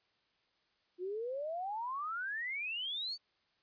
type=exponential sweep; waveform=sine; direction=up; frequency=348 to 4616 Hz; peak=-36 dBFS; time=0.98-3.18 s; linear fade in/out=50 ms; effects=white hiss -75 dBFS RMS until 3.62 s + resampled to 11025 Hz